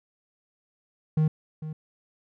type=tone with echo; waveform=triangle; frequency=155.56 Hz; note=D#3; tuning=in tune; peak=-17 dBFS; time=1.17-1.28 s; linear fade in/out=5 ms; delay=450 ms; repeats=1; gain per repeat=-13 dB; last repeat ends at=1.73 s; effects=none